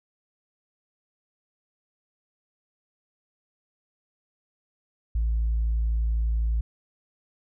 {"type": "tone", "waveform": "sine", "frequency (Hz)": 56, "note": "A1", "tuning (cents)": 31, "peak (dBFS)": -20, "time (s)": [5.15, 6.61], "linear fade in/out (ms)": 5, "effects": ["tanh soft clip ceiling -19 dBFS"]}